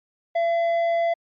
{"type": "tone with tanh clipping", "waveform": "sine", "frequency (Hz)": 676, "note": "E5", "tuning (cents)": 43, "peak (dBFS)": -20, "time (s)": [0.35, 1.14], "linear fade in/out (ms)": 10, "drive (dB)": 7, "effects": ["MP3 48 kbps"]}